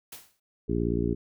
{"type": "noise with exponential decay", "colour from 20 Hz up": "white", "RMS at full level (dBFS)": -39, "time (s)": [0.12, 0.4], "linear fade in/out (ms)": 5, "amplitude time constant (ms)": 60}
{"type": "harmonic tone", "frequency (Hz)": 58.1, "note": "A#1", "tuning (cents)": -5, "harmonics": [1, 2, 3, 4, 5, 6, 7], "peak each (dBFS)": [-32, -32, -32, -32, -32, -32, -32], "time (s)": [0.68, 1.15], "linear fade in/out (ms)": 20}
{"effects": []}